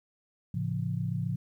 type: chord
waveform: sine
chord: A augmented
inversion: none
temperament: just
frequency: 110 / 137.5 / 171.88 Hz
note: A2 / C#3 / E#3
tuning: 0 / -14 / -27 cents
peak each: -33 dBFS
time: 0.54-1.36 s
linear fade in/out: 5 ms
effects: 11-bit